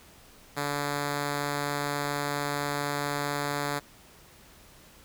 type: tone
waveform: 5% pulse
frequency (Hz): 144.3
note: D3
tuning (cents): -30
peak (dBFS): -17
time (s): 0.56-3.8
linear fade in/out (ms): 20
effects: pink hiss -54 dBFS RMS until 5.04 s